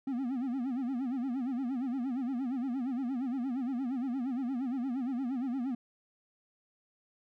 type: tone with vibrato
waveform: triangle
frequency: 255.1 Hz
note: C4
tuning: 44 cents flat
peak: -29 dBFS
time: 0.07-5.75 s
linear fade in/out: 5 ms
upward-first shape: sine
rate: 8.6 Hz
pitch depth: 150 cents each way
effects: none